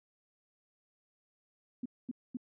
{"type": "tone bursts", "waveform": "sine", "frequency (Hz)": 248.3, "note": "B3", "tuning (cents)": 9, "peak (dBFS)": -34, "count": 3, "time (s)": [1.83, 2.371], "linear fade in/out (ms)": 5, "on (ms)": 27, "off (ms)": 230, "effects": []}